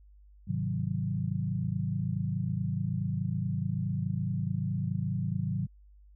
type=chord; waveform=sine; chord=Ab dominant seventh; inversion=none; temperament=equal; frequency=103.83 / 130.81 / 155.56 / 185 Hz; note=Ab2 / C3 / Eb3 / Gb3; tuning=0 / 0 / 0 / 0 cents; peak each=-34 dBFS; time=0.47-5.67 s; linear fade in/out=20 ms; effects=added 50 Hz sine -53 dBFS peak until 6.15 s